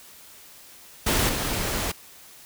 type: noise with level steps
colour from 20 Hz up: pink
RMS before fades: -22 / -27 dBFS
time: 1.06-1.92 s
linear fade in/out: 10 ms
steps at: 1.29 s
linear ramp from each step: 2 ms
effects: white hiss -48 dBFS RMS until 2.45 s